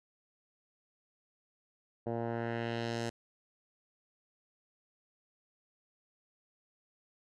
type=tone with low-pass filter sweep; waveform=10% pulse; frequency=116.4 Hz; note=A#2; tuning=2 cents flat; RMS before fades=-36 dBFS; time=2.06-3.1 s; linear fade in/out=10 ms; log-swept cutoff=650 to 7900 Hz; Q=1.3; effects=none